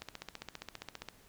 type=click train; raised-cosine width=0.2 ms; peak=-24 dBFS; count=17; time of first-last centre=0.02-1.087 s; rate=15 Hz; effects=pink hiss -62 dBFS RMS until 1.28 s